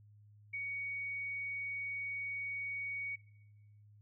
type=tone; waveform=sine; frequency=2240 Hz; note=C#7; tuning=18 cents sharp; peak=-37 dBFS; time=0.53-3.16 s; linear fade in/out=10 ms; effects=noise-tail reverb RT60 0.9 s tail -17 dB re dry + added 104 Hz sine -58 dBFS peak until 4.01 s